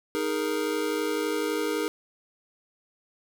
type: chord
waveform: square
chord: D# suspended fourth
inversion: none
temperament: just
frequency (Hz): 311.1 / 414.8 / 466.7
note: D#4 / G#4 / A#4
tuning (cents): 0 / -2 / +2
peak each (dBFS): -31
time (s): 0.15-1.88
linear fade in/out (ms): 0
effects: none